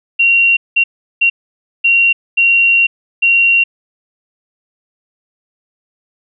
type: tone bursts at uneven times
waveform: sine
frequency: 2751 Hz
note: F7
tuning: 27 cents flat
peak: -7 dBFS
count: 6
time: 0.19-0.57 / 0.76-0.84 / 1.21-1.3 / 1.84-2.13 / 2.37-2.87 / 3.22-3.64 s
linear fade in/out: 10 ms
effects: none